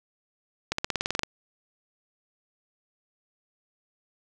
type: accelerating click train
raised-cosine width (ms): 0.2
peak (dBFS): -9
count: 11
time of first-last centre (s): 0.72-1.234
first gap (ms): 64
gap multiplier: 0.95
effects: none